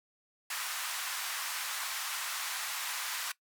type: band-pass noise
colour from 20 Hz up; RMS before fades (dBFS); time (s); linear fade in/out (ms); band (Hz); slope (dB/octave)
pink; -37; 0.5-3.32; 5; 1000 to 16000; 24
effects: noise-tail reverb RT60 0.1 s tail -19 dB re dry